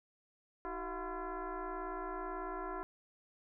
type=tone with frequency modulation; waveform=sine; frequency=317.9 Hz; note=D#4; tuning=37 cents sharp; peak=-38 dBFS; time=0.65-2.83 s; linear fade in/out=0 ms; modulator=347 Hz; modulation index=3.2; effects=none